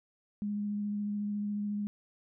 sine tone with vibrato, 206.3 Hz, G#3, 11 cents flat, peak -31 dBFS, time 0.42-1.87 s, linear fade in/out 0 ms, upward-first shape sine, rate 14 Hz, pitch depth 12 cents each way, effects none

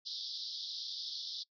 white band-pass noise, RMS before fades -42 dBFS, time 0.05-1.44 s, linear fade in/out 20 ms, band 3400 to 5300 Hz, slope 96 dB/octave, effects noise-tail reverb RT60 0.1 s tail -23 dB re dry

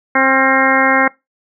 harmonic tone with a mistuned harmonic, 265.8 Hz, C4, 27 cents sharp, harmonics 1 / 2 / 3 / 4 / 5 / 6 / 7 / 8, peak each -18 / -18 / -18 / -18 / -18 / -18 / -18 / -18 dBFS, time 0.15-1.08 s, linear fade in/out 5 ms, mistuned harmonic 5, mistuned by +41 cents, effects noise-tail reverb RT60 0.2 s tail -22 dB re dry

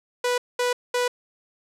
sawtooth tone bursts, 491.8 Hz, B4, 7 cents flat, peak -17 dBFS, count 3, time 0.24-1.08 s, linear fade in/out 5 ms, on 140 ms, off 210 ms, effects low-pass 10000 Hz 12 dB/octave

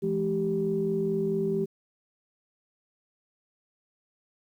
sine tone cluster, 169.2 / 213.8 / 390.4 Hz, E3 / A3 / G4, +45 / -49 / -7 cents, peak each -31 / -31 / -26 dBFS, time 0.02-1.66 s, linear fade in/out 20 ms, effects tanh soft clip ceiling -15 dBFS + 10-bit

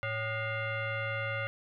sine tone with frequency modulation, 775 Hz, G5, 20 cents flat, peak -31 dBFS, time 0.03-1.47 s, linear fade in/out 0 ms, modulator 665 Hz, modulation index 2.6, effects none

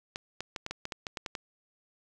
clicks, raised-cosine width 0.2 ms, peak -18 dBFS, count 11, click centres 0.159 / 0.406 / 0.562 / 0.664 / 0.71 / 0.854 / 0.922 / 1.068 / 1.172 / 1.262 / 1.352 s, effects none

